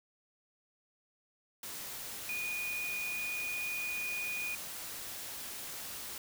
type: tone in noise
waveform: sine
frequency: 2459 Hz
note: D#7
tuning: 21 cents flat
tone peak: -35 dBFS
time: 2.29-4.55 s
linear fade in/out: 2 ms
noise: white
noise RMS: -43 dBFS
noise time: 1.63-6.18 s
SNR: +5 dB
effects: none